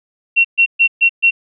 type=tone bursts; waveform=sine; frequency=2729 Hz; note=F7; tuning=41 cents flat; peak=-7 dBFS; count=5; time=0.36-1.31 s; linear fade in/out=20 ms; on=86 ms; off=130 ms; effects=none